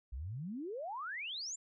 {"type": "exponential sweep", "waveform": "sine", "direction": "up", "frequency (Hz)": [56.1, 7459], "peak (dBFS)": -39, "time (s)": [0.12, 1.56], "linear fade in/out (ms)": 10, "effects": []}